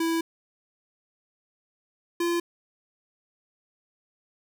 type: tone pair in turn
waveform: square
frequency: 329.6 / 343.4 Hz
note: E4 / F4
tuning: 0 / -29 cents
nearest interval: minor second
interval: 71 cents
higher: second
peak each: -24 / -24 dBFS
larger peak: neither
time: 0-0.21 / 2.2-2.4 s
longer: first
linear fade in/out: 5 ms
effects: none